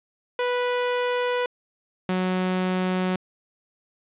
sawtooth tone pair in turn, 492.4 / 184.44 Hz, B4 / F#3, -5 / -5 cents, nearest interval octave + perfect fourth, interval 1700 cents, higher first, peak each -18 dBFS, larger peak neither, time 0.39-1.46 / 2.09-3.16 s, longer neither, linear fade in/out 2 ms, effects resampled to 8000 Hz + 9-bit

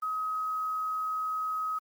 sine tone with quantisation, 1268 Hz, D#6, 32 cents sharp, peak -29 dBFS, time 0.02-1.79 s, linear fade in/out 10 ms, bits 9, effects Opus 32 kbps

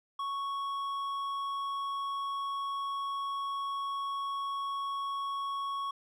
sine tone with hard clipping, 1108.7 Hz, C#6, in tune, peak -34 dBFS, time 0.19-5.91 s, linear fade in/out 5 ms, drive 6 dB, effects none

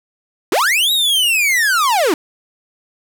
45% pulse linear two-way sweep, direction up then down, 277.2 to 3868 to 277.2 Hz, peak -12 dBFS, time 0.52-2.14 s, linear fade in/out 2 ms, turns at 0.92 s, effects none

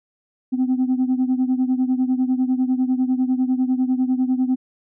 sine beating tone pair, 253.5 / 263.5 Hz, B3 / C4, +45 / +12 cents, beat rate 10 Hz, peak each -17 / -20 dBFS, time 0.52-4.56 s, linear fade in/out 20 ms, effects tanh soft clip ceiling -13 dBFS

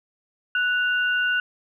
sine tone pair together, 1478.4 / 2794 Hz, F#6 / F7, -2 / 0 cents, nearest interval major seventh, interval 1102 cents, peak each -20 / -28 dBFS, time 0.55-1.4 s, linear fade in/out 2 ms, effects none

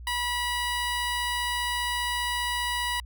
15% pulse tone, 975 Hz, B5, 23 cents flat, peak -20 dBFS, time 0.07-3 s, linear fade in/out 2 ms, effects added 60 Hz sine -39 dBFS peak until 3.05 s

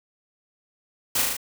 white noise with echo, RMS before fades -23 dBFS, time 1.15-1.22 s, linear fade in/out 5 ms, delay 37 ms, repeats 4, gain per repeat -2 dB, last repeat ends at 1.368 s, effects none

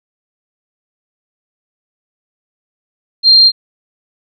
sine tone, 4188 Hz, C8, 1 cent sharp, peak -3 dBFS, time 3.23-3.52 s, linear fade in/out 50 ms, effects none

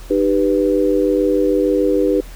sine chord, Eb augmented, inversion none, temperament equal with one note detuned, 305.3 / 392 / 493.9 Hz, Eb4 / G4 / B4, -33 / 0 / 0 cents, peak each -17 dBFS, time 0.1-2.21 s, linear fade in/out 10 ms, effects added 40 Hz sine -32 dBFS peak until 2.35 s + pink hiss -42 dBFS RMS until 2.35 s

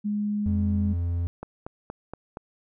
sine tone with pitch glide, 207.7 to 204.2 Hz, G#3 to G#3, 0 to -29 cents, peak -24 dBFS, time 0.04-0.94 s, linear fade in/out 20 ms, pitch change -29 cents, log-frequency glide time 0.47-0.79 s
triangle tone, 86 Hz, F2, 26 cents flat, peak -22 dBFS, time 0.46-1.27 s, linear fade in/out 0 ms
click train, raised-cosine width 1 ms, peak -21 dBFS, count 5, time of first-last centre 1.43-2.371 s, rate 4.25 Hz
effects none

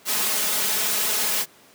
white noise with comb filter, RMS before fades -23 dBFS, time 0.05-1.46 s, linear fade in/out 50 ms, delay 4.7 ms, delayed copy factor +0.65, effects pink hiss -52 dBFS RMS until 1.74 s + high-pass 200 Hz 12 dB/octave

